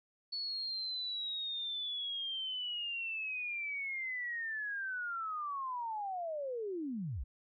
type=linear sweep; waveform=sine; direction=down; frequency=4435 to 46.25 Hz; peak=-36 dBFS; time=0.32-7.24 s; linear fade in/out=10 ms; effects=none